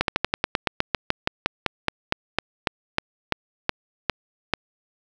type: slowing click train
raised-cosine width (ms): 0.3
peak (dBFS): -3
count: 23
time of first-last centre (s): 0.01-4.537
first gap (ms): 72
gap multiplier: 1.09
effects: 7-bit